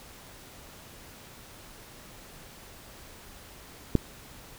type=click; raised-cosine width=3 ms; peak=-7 dBFS; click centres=3.953 s; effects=pink hiss -49 dBFS RMS until 4.58 s